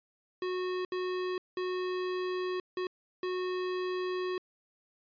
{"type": "tone bursts at uneven times", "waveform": "square", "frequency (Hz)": 366.5, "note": "F#4", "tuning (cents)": -16, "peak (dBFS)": -32, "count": 5, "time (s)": [[0.42, 0.85], [0.92, 1.38], [1.57, 2.6], [2.77, 2.87], [3.23, 4.38]], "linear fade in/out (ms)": 2, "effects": ["resampled to 11025 Hz"]}